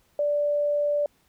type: tone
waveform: sine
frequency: 585 Hz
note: D5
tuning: 7 cents flat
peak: -21 dBFS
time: 0.19-1.06 s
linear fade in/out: 2 ms
effects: pink hiss -65 dBFS RMS until 1.28 s